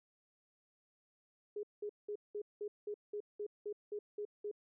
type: tone bursts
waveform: sine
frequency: 415.3 Hz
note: G#4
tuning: in tune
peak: -38 dBFS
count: 12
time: 1.56-4.514 s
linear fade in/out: 5 ms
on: 72 ms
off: 190 ms
effects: none